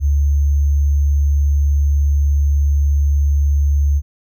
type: tone with sample-and-hold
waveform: sine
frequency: 71.7 Hz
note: D2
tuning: 41 cents flat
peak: -11 dBFS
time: 0-4.02 s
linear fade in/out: 50 ms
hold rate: 6300 Hz
effects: none